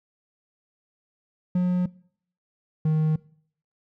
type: tone pair in turn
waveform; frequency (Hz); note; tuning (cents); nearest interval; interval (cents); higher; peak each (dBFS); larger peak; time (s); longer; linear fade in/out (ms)
triangle; 180 / 156; F#3 / D#3; -47 / +5; major second; 248; first; -17; neither; 1.55-1.86 / 2.85-3.16; neither; 5
effects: noise-tail reverb RT60 0.6 s tail -22 dB re dry